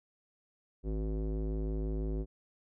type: tone with low-pass filter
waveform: square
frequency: 53 Hz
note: G#1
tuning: 36 cents sharp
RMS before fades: -34 dBFS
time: 0.83-2.26 s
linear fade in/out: 50 ms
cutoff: 390 Hz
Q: 2.4
effects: none